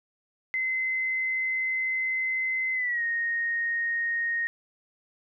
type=tone with pitch glide; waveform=sine; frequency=2054 to 1861.9 Hz; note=C7 to A#6; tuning=-33 to -3 cents; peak=-25 dBFS; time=0.54-4.47 s; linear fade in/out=0 ms; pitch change=-170 cents; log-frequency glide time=2.74-3.03 s; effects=none